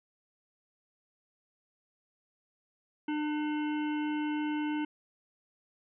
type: harmonic tone with a mistuned harmonic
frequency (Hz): 300.5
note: D4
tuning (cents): +40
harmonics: 1 / 3 / 5 / 7 / 9 / 10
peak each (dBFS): -30 / -40 / -44 / -47 / -49 / -50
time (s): 3.08-4.85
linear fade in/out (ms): 5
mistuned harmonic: 7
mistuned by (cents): +29
effects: none